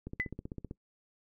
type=click train; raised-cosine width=3 ms; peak=-27 dBFS; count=11; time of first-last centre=0.07-0.711 s; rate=15.6 Hz
type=tone with exponential decay; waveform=sine; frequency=2006 Hz; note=B6; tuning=26 cents sharp; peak=-25 dBFS; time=0.2-0.29 s; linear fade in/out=0 ms; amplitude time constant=19 ms
effects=noise-tail reverb RT60 0.1 s tail -22 dB re dry